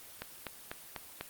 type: click train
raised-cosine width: 0.3 ms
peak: -21 dBFS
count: 5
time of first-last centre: 0.22-1.21 s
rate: 4.04 Hz
effects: white hiss -51 dBFS RMS until 1.29 s + Opus 24 kbps